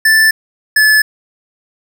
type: tone pair in turn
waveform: square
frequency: 1761 / 1727.8 Hz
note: A6 / A6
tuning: +1 / -32 cents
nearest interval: unison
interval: 33 cents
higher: first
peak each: -7 dBFS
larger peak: neither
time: 0.05-0.31 / 0.76-1.02 s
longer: neither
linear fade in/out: 5 ms
effects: none